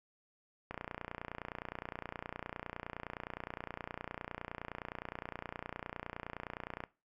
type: click train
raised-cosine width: 0.5 ms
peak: -25 dBFS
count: 183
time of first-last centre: 0.71-6.838 s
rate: 29.7 Hz
effects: noise-tail reverb RT60 0.3 s tail -19 dB re dry